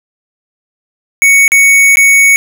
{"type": "tone with dropouts", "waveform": "square", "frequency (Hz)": 2226, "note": "C#7", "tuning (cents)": 7, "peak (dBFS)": -4, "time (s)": [1.22, 2.36], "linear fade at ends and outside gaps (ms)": 0, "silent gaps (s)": [[1.479, 1.519], [1.957, 1.971]], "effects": []}